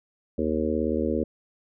harmonic tone with a mistuned harmonic, 77.78 Hz, D#2, in tune, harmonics 1 / 3 / 4 / 5 / 6 / 7, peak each -33 / -28 / -29 / -30 / -30 / -32 dBFS, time 0.38-1.24 s, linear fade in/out 5 ms, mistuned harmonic 1, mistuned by -34 cents, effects none

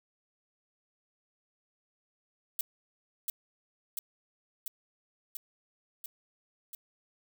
violet noise with echo, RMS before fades -31 dBFS, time 2.59-2.61 s, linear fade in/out 2 ms, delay 690 ms, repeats 6, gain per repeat -2 dB, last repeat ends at 6.75 s, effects none

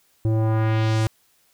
square tone with low-pass filter sweep, 110.3 Hz, A2, 5 cents sharp, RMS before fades -20 dBFS, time 0.25-1.07 s, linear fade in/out 0 ms, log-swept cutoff 380 to 9600 Hz, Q 1.1, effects white hiss -62 dBFS RMS until 1.53 s

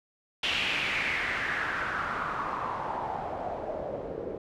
white noise with low-pass filter sweep, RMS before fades -32 dBFS, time 0.43-4.38 s, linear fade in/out 5 ms, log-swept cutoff 3000 to 460 Hz, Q 3.9, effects none

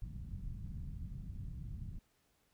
pink low-pass noise, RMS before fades -44 dBFS, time 0.02-1.99 s, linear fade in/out 5 ms, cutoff 170 Hz, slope 24 dB/octave, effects pink hiss -75 dBFS RMS until 2.53 s

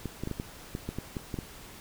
clicks, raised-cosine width 3 ms, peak -20 dBFS, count 11, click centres 0.057 / 0.236 / 0.274 / 0.313 / 0.399 / 0.751 / 0.89 / 0.986 / 1.168 / 1.342 / 1.388 s, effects pink hiss -48 dBFS RMS until 1.8 s

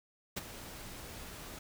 pink noise with ADSR envelope, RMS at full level -34 dBFS, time 0.36-1.59 s, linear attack 14 ms, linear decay 22 ms, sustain -13 dB, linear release 5 ms, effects none

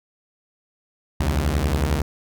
sawtooth beating tone pair, 66.7 / 77.7 Hz, C2 / D#2, +34 / -2 cents, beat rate 11 Hz, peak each -18 dBFS, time 1.2-2.02 s, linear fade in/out 5 ms, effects none

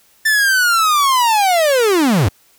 45% pulse linear sweep, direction down, 1781 to 77.78 Hz, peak -11 dBFS, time 0.25-2.29 s, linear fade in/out 10 ms, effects white hiss -53 dBFS RMS until 2.58 s

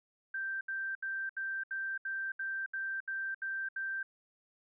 sine tone bursts, 1568 Hz, G6, in tune, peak -34 dBFS, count 11, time 0.34-4.03 s, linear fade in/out 5 ms, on 270 ms, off 72 ms, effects none

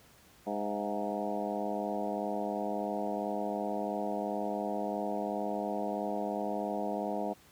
harmonic tone with a mistuned harmonic, 102.9 Hz, G#2, 16 cents flat, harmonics 2 / 3 / 4 / 5 / 6 / 7 / 8 / 9, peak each -38 / -40 / -41 / -40 / -38 / -38 / -44 / -45 dBFS, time 0.46-7.34 s, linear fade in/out 20 ms, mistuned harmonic 6, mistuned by +58 cents, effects pink hiss -60 dBFS RMS until 7.51 s + high-pass 60 Hz 12 dB/octave

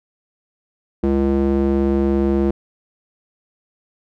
square tone with band-pass filter, 68.5 Hz, C#2, 20 cents flat, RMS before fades -17 dBFS, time 1.03-2.51 s, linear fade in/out 5 ms, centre 310 Hz, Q 2.1, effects none

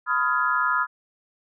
sine chord, F half-diminished seventh, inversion second, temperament just, 1005.8 / 1257.2 / 1396.9 / 1676.3 Hz, Cb6 / Eb6 / F6 / Ab6, +31 / +18 / 0 / +16 cents, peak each -26 / -24 / -24 / -29 dBFS, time 0.06-0.87 s, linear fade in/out 50 ms, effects none

